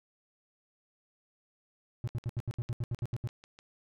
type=tone bursts; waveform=triangle; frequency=119.1 Hz; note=A#2; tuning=38 cents sharp; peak=-28 dBFS; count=12; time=2.04-3.274 s; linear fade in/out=0 ms; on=35 ms; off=74 ms
type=click train; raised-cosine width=0.2 ms; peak=-35 dBFS; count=11; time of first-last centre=2.09-3.589 s; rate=6.67 Hz
effects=none